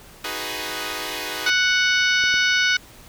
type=chord; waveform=5% pulse; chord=G# minor seventh; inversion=second; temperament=equal; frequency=311.1 / 370 / 415.3 / 493.9 Hz; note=D#4 / F#4 / G#4 / B4; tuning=0 / 0 / 0 / 0 cents; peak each=-21 / -22 / -21 / -20 dBFS; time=0.24-1.5 s; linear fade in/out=5 ms
type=harmonic tone; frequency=740 Hz; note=F#5; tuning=in tune; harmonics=2 / 3 / 4 / 5 / 6 / 7 / 8; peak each=-19 / -23 / -25 / -27 / -29 / -30 / -31 dBFS; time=1.46-2.77 s; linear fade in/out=5 ms
type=clicks; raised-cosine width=2 ms; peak=-24 dBFS; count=2; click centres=2.239 / 2.341 s
effects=pink hiss -46 dBFS RMS until 3.08 s